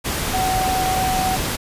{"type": "tone in noise", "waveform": "sine", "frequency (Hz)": 750, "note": "F#5", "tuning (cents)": 23, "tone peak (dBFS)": -19, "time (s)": [0.33, 1.37], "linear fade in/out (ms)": 20, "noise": "pink", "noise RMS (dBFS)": -23, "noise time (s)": [0.04, 1.57], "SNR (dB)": 1, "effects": ["resampled to 32000 Hz"]}